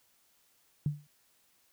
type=tone with exponential decay; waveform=sine; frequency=147.3 Hz; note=D3; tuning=6 cents sharp; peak=-24 dBFS; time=0.86-1.07 s; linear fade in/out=2 ms; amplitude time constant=44 ms; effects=white hiss -69 dBFS RMS until 1.72 s